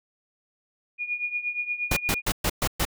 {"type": "tone with tremolo", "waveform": "sine", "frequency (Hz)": 2441, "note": "D#7", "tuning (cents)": -34, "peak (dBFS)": -23, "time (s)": [0.98, 2.22], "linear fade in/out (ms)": 50, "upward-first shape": "triangle", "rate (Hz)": 8.5, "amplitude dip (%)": 85}
{"type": "noise bursts", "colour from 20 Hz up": "pink", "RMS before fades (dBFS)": -24, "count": 6, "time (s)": [1.91, 2.852], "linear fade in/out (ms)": 5, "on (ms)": 57, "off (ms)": 120}
{"effects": []}